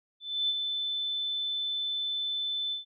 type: tone with ADSR envelope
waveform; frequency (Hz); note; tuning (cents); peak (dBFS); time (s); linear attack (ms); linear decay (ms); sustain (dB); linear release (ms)
sine; 3520; A7; 0; -24; 0.2-2.85; 290; 37; -5; 130
effects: none